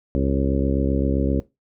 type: harmonic tone with a mistuned harmonic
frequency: 67.7 Hz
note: C#2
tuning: 40 cents flat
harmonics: 1 / 2 / 3 / 4 / 5 / 6 / 7 / 8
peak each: -23 / -26 / -27 / -24 / -29 / -31 / -32 / -30 dBFS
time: 0.15-1.4 s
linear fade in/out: 0 ms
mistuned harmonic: 8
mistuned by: +22 cents
effects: noise-tail reverb RT60 0.2 s tail -18 dB re dry